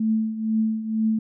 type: tone with tremolo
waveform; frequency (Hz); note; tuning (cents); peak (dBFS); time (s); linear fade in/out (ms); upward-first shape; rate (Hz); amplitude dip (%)
sine; 220; A3; 0; -17; 0-1.19; 5; triangle; 2.1; 75
effects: none